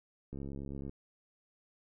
click train, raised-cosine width 3 ms, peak -30 dBFS, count 40, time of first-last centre 0.33-0.894 s, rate 69.1 Hz, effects none

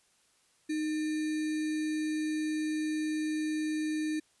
sine tone with sample-and-hold, 309.1 Hz, D#4, 11 cents flat, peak -29 dBFS, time 0.69-4.2 s, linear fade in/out 10 ms, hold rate 2100 Hz, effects white hiss -68 dBFS RMS until 4.4 s + resampled to 24000 Hz

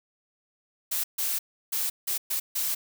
blue noise bursts at uneven times, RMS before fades -28 dBFS, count 6, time 0.91-1.04 / 1.18-1.39 / 1.72-1.9 / 2.07-2.18 / 2.3-2.4 / 2.55-2.75 s, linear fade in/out 10 ms, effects none

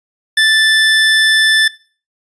25% pulse tone, 1760 Hz, A6, in tune, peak -4 dBFS, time 0.37-1.68 s, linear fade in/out 5 ms, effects noise-tail reverb RT60 0.4 s tail -20 dB re dry + resampled to 22050 Hz

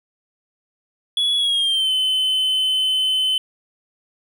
triangle tone with pitch glide, 3382 to 3048 Hz, G#7 to G7, +31 to -49 cents, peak -15 dBFS, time 1.17-3.38 s, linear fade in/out 2 ms, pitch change -180 cents, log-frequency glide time 1.37-1.92 s, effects none

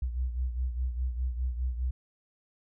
sine beating tone pair, 61.74 / 66.64 Hz, B1 / C2, 0 / +32 cents, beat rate 4.9 Hz, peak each -29 / -36 dBFS, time 0.02-1.91 s, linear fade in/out 5 ms, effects none

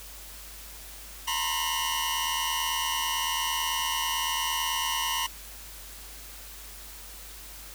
sawtooth tone cluster, 916 / 985 / 1066 / 2826 / 2993 Hz, A#5 / B5 / C6 / F7 / F#7, -31 / -5 / +32 / +20 / +19 cents, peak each -30 dBFS, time 1.27-5.27 s, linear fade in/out 10 ms, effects added 50 Hz sine -47 dBFS peak until 7.74 s + white hiss -45 dBFS RMS until 7.74 s

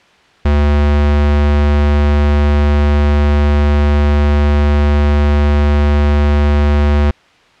square tone, 73 Hz, D2, 10 cents flat, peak -9 dBFS, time 0.45-7.11 s, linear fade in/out 5 ms, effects white hiss -47 dBFS RMS until 7.6 s + low-pass 3000 Hz 12 dB/octave

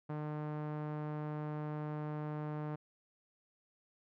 sawtooth tone with low-pass filter, 151 Hz, D3, 48 cents sharp, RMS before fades -40 dBFS, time 0.09-2.76 s, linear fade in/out 10 ms, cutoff 1200 Hz, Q 0.98, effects none

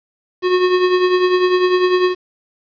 square tone with tremolo, 364.4 Hz, F#4, 26 cents flat, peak -10 dBFS, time 0.42-2.15 s, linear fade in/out 50 ms, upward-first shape triangle, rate 10 Hz, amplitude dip 60%, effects resampled to 11025 Hz + 7-bit

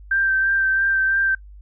sine tone with vibrato, 1568 Hz, G6, in tune, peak -16 dBFS, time 0.11-1.35 s, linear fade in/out 5 ms, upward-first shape sine, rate 3 Hz, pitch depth 18 cents each way, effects noise-tail reverb RT60 0.1 s tail -23 dB re dry + added 50 Hz sine -39 dBFS peak until 1.61 s

